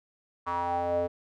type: tone with band-pass filter sweep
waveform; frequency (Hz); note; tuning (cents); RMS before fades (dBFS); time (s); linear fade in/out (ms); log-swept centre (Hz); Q
square; 87.31; F2; 0; -29; 0.46-1.08; 20; 1100 to 530; 6.8
effects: none